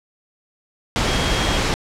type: tone in noise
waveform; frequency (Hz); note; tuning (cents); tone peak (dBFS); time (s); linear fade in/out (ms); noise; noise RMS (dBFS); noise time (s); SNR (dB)
sine; 3255; G#7; -36; -28; 1.07-1.58; 0; pink; -19; 0.96-1.74; -12
effects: low-pass 6000 Hz 12 dB/octave